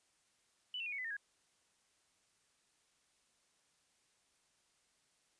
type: tone with pitch steps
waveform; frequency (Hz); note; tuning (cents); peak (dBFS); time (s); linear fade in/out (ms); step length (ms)
sine; 2979 / 2700 / 2448 / 2219 / 2011 / 1823.2 / 1652.7; F#7 / E7 / D#7 / C#7 / B6 / A#6 / G#6; +11 / +41 / -29 / +1 / +31 / -39 / -9; -39; 0.74-1.167; 2; 61
effects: white hiss -75 dBFS RMS until 5.39 s + resampled to 22050 Hz